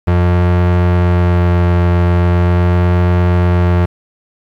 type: tone with vibrato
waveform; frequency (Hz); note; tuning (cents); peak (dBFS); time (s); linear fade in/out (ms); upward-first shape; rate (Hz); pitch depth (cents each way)
35% pulse; 88; F2; +14; -7; 0.07-3.86; 10; sine; 0.41; 11
effects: low-pass 2000 Hz 12 dB/octave + 7-bit